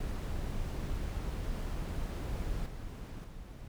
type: noise with level steps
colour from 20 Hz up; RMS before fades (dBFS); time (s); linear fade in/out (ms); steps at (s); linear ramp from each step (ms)
brown; -36 / -42 / -46; 0-3.68; 5; 2.66 / 3.24; 2
effects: none